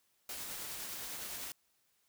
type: noise with tremolo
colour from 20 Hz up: white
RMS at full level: -42 dBFS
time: 0.29-1.52 s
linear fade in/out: 2 ms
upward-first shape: triangle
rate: 9.8 Hz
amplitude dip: 25%
effects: white hiss -75 dBFS RMS until 2.08 s